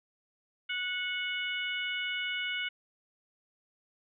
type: harmonic tone with a mistuned harmonic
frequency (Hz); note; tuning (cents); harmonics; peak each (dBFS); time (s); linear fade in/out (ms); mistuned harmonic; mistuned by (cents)
735; F#5; -12; 2 / 3 / 4 / 5; -37 / -35 / -36 / -46; 0.69-2.69; 10; 5; -65
effects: none